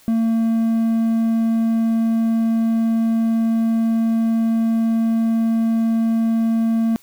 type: tone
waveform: triangle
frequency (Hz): 226.5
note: A#3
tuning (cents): -50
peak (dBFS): -13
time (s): 0.08-6.96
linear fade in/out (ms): 0
effects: white hiss -51 dBFS RMS until 7.02 s